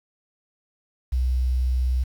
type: tone with quantisation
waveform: sine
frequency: 63.1 Hz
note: B1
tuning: 38 cents sharp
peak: -19 dBFS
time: 1.12-2.04 s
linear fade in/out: 10 ms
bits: 8
effects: none